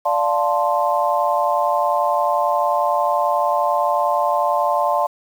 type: chord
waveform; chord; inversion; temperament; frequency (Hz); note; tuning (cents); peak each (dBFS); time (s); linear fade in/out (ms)
sine; D minor seventh; none; equal; 587.3 / 698.5 / 880 / 1046.5; D5 / F5 / A5 / C6; 0 / 0 / 0 / 0; -21; 0.05-5.07; 10
effects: 7-bit